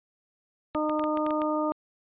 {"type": "clicks", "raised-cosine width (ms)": 0.3, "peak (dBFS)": -21, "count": 8, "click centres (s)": [0.748, 0.896, 0.995, 1.04, 1.173, 1.265, 1.307, 1.418]}
{"type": "harmonic tone", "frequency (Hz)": 305.5, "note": "D#4", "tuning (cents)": -32, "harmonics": [1, 2, 3, 4], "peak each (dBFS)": [-28, -29, -33, -32], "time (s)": [0.75, 1.72], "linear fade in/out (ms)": 0}
{"effects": ["resampled to 8000 Hz"]}